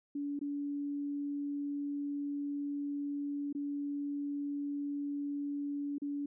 sine tone with dropouts, 286.3 Hz, D4, 44 cents flat, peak -34 dBFS, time 0.15-6.26 s, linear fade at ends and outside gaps 5 ms, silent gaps 0.392-0.412 / 3.528-3.549 / 5.983-6.018 s, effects none

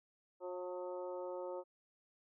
harmonic tone with a mistuned harmonic, 180.3 Hz, F#3, 45 cents flat, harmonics 2 / 3 / 4 / 5 / 6 / 7, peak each -45 / -43 / -57 / -50 / -61 / -57 dBFS, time 0.4-1.64 s, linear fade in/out 50 ms, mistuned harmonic 6, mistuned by +28 cents, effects none

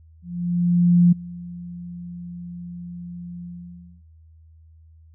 sine tone with ADSR envelope, 174.61 Hz, F3, in tune, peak -10 dBFS, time 0.22-4.03 s, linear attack 900 ms, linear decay 11 ms, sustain -22 dB, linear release 590 ms, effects added 80 Hz sine -47 dBFS peak until 5.14 s

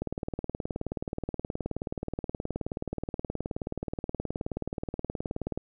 click train, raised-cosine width 2 ms, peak -18 dBFS, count 106, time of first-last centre 0.02-5.576 s, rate 18.9 Hz, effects none

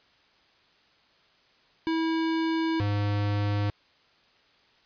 square tone pair in turn, 324.7 / 102.69 Hz, E4 / G#2, -26 / -19 cents, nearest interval octave + minor sixth, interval 1993 cents, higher first, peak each -25 dBFS, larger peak neither, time 1.87-2.8 / 2.8-3.7 s, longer first, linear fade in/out 0 ms, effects white hiss -62 dBFS RMS until 4.85 s + resampled to 11025 Hz

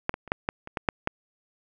clicks, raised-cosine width 0.5 ms, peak -8 / -17 / -27 / -8 / -10 / -24 / -13 / -6 / -9 dBFS, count 9, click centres 0.094 / 0.141 / 0.277 / 0.319 / 0.489 / 0.674 / 0.772 / 0.888 / 1.074 s, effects none

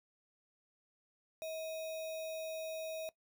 sine tone with sample-and-hold, 639 Hz, D#5, 46 cents sharp, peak -39 dBFS, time 1.42-3.09 s, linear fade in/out 0 ms, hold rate 3150 Hz, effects noise-tail reverb RT60 0.1 s tail -19 dB re dry

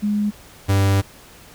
sine / 45% pulse tone pair in turn, 207.7 / 98.02 Hz, G#3 / G2, 0 / 0 cents, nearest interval octave + minor second, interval 1300 cents, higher first, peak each -17 / -14 dBFS, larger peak second, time 0.02-0.31 / 0.68-1.02 s, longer second, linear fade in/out 20 ms, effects pink hiss -45 dBFS RMS until 1.54 s

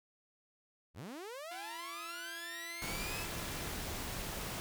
sawtooth linear sweep, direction up, 56.9 to 2659 Hz, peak -40 dBFS, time 0.94-3.27 s, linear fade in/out 50 ms
5% pulse tone, 338.6 Hz, E4, 46 cents sharp, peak -36 dBFS, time 1.51-3.68 s, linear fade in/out 5 ms
pink noise, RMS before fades -41 dBFS, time 2.82-4.6 s, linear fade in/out 0 ms
effects none

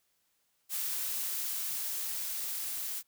blue noise with level ramp, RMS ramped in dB -34 to -37 dBFS, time 0.69-3.03 s, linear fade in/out 50 ms, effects white hiss -75 dBFS RMS until 3.07 s

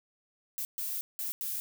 violet noise bursts at uneven times, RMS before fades -35 dBFS, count 4, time 0.58-0.65 / 0.78-1.01 / 1.19-1.32 / 1.41-1.6 s, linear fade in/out 0 ms, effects none

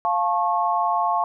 sine chord, F augmented, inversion none, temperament just, 698.5 / 873.1 / 1091.3 Hz, F5 / A5 / C#6, 0 / -14 / -27 cents, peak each -23 dBFS, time 0.05-1.24 s, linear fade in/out 0 ms, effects none

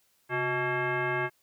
sine tone with frequency modulation, 633 Hz, D#5, 30 cents sharp, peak -26 dBFS, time 0.29-1.3 s, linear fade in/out 50 ms, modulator 499 Hz, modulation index 3.1, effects white hiss -69 dBFS RMS until 1.42 s

